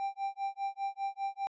triangle tone with tremolo, 788 Hz, G5, 9 cents sharp, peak -28 dBFS, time 0-1.47 s, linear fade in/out 0 ms, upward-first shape sine, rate 5 Hz, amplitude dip 100%, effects resampled to 16000 Hz

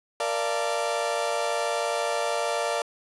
35% pulse chord, Bb major seventh, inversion none, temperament equal with one note detuned, 466.2 / 587.3 / 686.1 / 880 Hz, Bb4 / D5 / F5 / A5, 0 / 0 / -31 / 0 cents, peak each -30 / -27 / -28 / -32 dBFS, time 0.2-2.82 s, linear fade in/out 2 ms, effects resampled to 24000 Hz + 9-bit

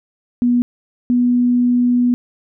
sine tone pair in turn, 243 / 244.8 Hz, B3 / B3, -28 / -15 cents, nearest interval unison, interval 13 cents, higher second, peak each -11 dBFS, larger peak neither, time 0.42-0.62 / 1.1-2.14 s, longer second, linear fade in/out 0 ms, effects none

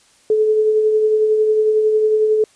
sine tone with tremolo, 431.6 Hz, A4, 33 cents flat, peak -10 dBFS, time 0.3-2.44 s, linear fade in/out 2 ms, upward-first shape triangle, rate 11 Hz, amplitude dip 40%, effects white hiss -53 dBFS RMS until 2.55 s + resampled to 22050 Hz

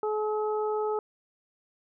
harmonic tone, 426.9 Hz, G#4, 48 cents sharp, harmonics 1 / 2 / 3, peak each -27 / -33 / -37 dBFS, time 0.03-0.99 s, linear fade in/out 2 ms, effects none

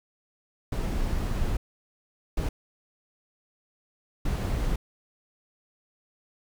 brown noise bursts at uneven times, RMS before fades -27 dBFS, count 3, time 0.72-1.57 / 2.37-2.49 / 4.25-4.76 s, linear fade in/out 5 ms, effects none

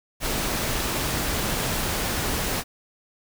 pink noise, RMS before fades -26 dBFS, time 0.2-2.64 s, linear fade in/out 50 ms, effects none

